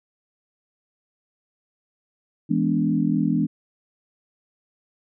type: chord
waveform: sine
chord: E dominant seventh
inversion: none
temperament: equal with one note detuned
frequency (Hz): 164.81 / 207.7 / 246.9 / 291.3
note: E3 / G#3 / B3 / D4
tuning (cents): 0 / 0 / 0 / -14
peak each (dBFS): -24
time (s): 2.49-3.47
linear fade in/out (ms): 20
effects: none